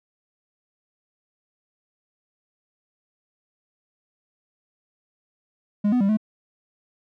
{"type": "tone with pitch steps", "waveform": "triangle", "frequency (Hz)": [206.3, 248.4, 197.3, 215.6], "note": ["G#3", "B3", "G3", "A3"], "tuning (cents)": [-11, 10, 11, -35], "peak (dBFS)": -15, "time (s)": [5.84, 6.172], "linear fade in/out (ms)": 10, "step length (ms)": 83, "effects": []}